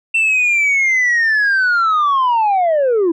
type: linear sweep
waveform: sine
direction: down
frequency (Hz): 2700 to 317.9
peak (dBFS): -9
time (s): 0.14-3.12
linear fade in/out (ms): 10
effects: tanh soft clip ceiling -10 dBFS